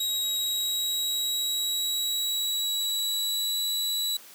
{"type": "tone with pitch glide", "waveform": "sawtooth", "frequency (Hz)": [3823, 3928], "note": ["A#7", "B7"], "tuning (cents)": [43, -10], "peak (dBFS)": -23, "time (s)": [0, 4.17], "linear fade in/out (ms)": 5, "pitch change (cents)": 47, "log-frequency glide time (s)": [0.23, 3.6], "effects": ["white hiss -49 dBFS RMS until 4.34 s", "high-pass 200 Hz 12 dB/octave"]}